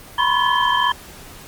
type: tone cluster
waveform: sine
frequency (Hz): 970 / 1012 / 1086 / 1718 / 3138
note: B5 / B5 / C#6 / A6 / G7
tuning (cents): -31 / +42 / -36 / -42 / +1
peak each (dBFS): -21 / -19 / -22 / -22 / -23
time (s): 0.18-0.92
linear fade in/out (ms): 5
effects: pink hiss -40 dBFS RMS until 1.47 s + Opus 24 kbps